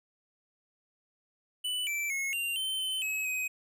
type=tone with pitch steps; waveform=square; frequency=2981 / 2332 / 2176 / 2779 / 3088 / 3061 / 2564 / 2519 Hz; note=F#7 / D7 / C#7 / F7 / G7 / G7 / E7 / D#7; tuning=+12 / -13 / -33 / -9 / -27 / -42 / -49 / +21 cents; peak=-31 dBFS; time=1.64-3.48 s; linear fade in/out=10 ms; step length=230 ms; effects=none